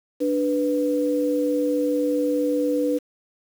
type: tone pair together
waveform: sine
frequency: 293.7 / 493.9 Hz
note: D4 / B4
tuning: 0 / 0 cents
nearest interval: major sixth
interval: 900 cents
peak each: -22 dBFS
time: 0.2-2.99 s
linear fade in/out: 20 ms
effects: 7-bit